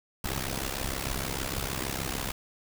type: noise with amplitude modulation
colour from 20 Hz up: pink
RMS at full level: -29 dBFS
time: 0.24-2.32 s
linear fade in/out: 5 ms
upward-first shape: sine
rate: 66.5 Hz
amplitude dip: 85%
effects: none